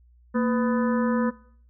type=harmonic tone with a mistuned harmonic; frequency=249.8 Hz; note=B3; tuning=20 cents sharp; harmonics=1 / 2 / 4 / 5 / 6 / 7; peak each=-21 / -27 / -33 / -35 / -37 / -38 dBFS; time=0.34-1.31 s; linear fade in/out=20 ms; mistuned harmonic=1; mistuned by=-140 cents; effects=noise-tail reverb RT60 0.6 s tail -21 dB re dry + added 60 Hz sine -53 dBFS peak until 1.69 s